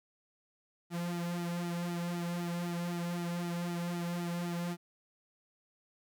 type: tone with flanger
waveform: sawtooth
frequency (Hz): 173.1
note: F3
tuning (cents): -15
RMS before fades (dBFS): -36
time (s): 0.9-4.77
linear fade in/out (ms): 50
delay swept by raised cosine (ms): 1.8 to 3.2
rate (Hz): 3.9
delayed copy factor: -0.9
effects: none